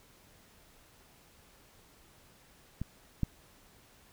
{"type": "clicks", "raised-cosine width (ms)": 5, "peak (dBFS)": [-22, -16], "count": 2, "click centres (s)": [2.816, 3.233], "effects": ["pink hiss -61 dBFS RMS until 4.12 s"]}